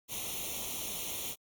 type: noise with comb filter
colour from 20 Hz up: white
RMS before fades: -38 dBFS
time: 0.08-1.36 s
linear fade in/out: 50 ms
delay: 0.31 ms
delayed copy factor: +0.85
effects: Opus 48 kbps